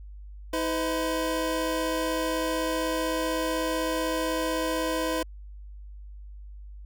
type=tone pair together; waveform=25% pulse; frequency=319.5 / 507.2 Hz; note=D#4 / B4; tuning=+46 / +46 cents; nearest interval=minor sixth; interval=800 cents; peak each=-25 dBFS; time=0.53-5.23 s; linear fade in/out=5 ms; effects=added 50 Hz sine -40 dBFS peak until 6.85 s